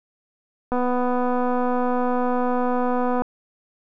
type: click train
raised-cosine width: 1 ms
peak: -11 dBFS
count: 621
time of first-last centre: 0.72-3.22 s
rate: 248 Hz
effects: none